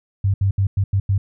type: tone bursts at uneven times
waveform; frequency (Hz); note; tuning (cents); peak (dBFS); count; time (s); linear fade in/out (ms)
sine; 98; G2; 0; -14; 6; 0.24-0.34 / 0.41-0.51 / 0.58-0.67 / 0.77-0.84 / 0.93-1 / 1.09-1.18; 5
effects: none